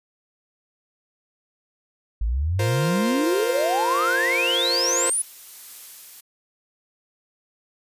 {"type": "exponential sweep", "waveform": "sine", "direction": "up", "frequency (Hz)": [50.3, 10480], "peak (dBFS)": -20, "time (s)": [2.21, 5.22], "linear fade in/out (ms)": 5}
{"type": "chord", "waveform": "sawtooth", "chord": "F suspended fourth", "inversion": "none", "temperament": "equal", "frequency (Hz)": [349.2, 466.2, 523.3], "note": ["F4", "Bb4", "C5"], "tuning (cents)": [0, 0, 0], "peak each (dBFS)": [-26, -25, -22], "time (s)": [2.59, 5.1], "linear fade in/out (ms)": 5}
{"type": "noise with tremolo", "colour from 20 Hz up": "blue", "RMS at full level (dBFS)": -39, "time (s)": [3.24, 6.21], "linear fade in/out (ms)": 10, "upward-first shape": "sine", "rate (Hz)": 1.3, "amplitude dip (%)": 25}
{"effects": ["resampled to 32000 Hz"]}